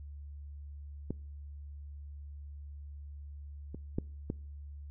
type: clicks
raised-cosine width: 3 ms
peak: -21 / -28 / -18 / -20 dBFS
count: 4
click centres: 1.106 / 3.746 / 3.985 / 4.301 s
effects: noise-tail reverb RT60 0.5 s tail -25 dB re dry + added 72 Hz sine -43 dBFS peak until 4.9 s